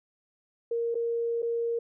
sine tone with dropouts, 466.2 Hz, A#4, in tune, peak -26 dBFS, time 0.71-1.79 s, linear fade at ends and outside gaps 5 ms, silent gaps 0.945-0.952 / 1.421-1.427 s, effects none

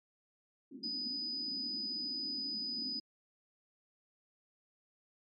white band-pass noise, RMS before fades -49 dBFS, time 0.71-3 s, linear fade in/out 5 ms, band 220 to 290 Hz, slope 48 dB/octave
sine tone, 4978 Hz, D#8, in tune, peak -36 dBFS, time 0.83-3 s, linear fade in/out 10 ms
effects MP3 64 kbps

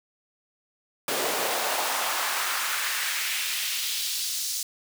pink noise with high-pass filter sweep, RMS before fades -28 dBFS, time 1.08-4.63 s, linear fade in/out 2 ms, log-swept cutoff 410 to 5600 Hz, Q 1.4, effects none

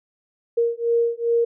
sine beating tone pair, 466.2 / 468.7 Hz, A#4 / A#4, 0 / +9 cents, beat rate 2.5 Hz, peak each -21 dBFS, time 0.57-1.45 s, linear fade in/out 10 ms, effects none

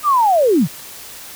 sine linear sweep, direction down, 1244.5 to 118 Hz, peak -10 dBFS, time 0.03-0.68 s, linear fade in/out 50 ms, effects white hiss -35 dBFS RMS until 1.35 s

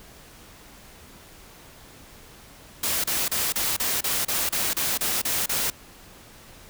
white noise bursts, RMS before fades -25 dBFS, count 12, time 2.83-5.702 s, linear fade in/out 5 ms, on 210 ms, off 32 ms, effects pink hiss -48 dBFS RMS until 6.69 s

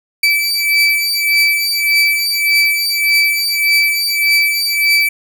30% pulse beating tone pair, 2312 / 2313.7 Hz, D7 / D7, -28 / -26 cents, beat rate 1.7 Hz, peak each -12 dBFS, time 0.23-5.09 s, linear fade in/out 5 ms, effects none

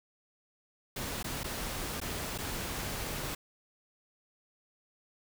pink noise with dropouts, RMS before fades -37 dBFS, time 0.96-3.35 s, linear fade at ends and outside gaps 5 ms, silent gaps 1.229-1.242 / 1.434-1.442 / 2.003-2.014 / 2.379-2.385 s, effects none

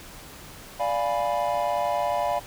triangle chord, D diminished seventh, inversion none, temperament equal, 587.3 / 698.5 / 830.6 / 987.8 Hz, D5 / F5 / Ab5 / Cb6, 0 / 0 / 0 / 0 cents, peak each -26 / -25 / -28 / -28 dBFS, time 0.79-2.4 s, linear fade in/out 20 ms, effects pink hiss -44 dBFS RMS until 2.46 s

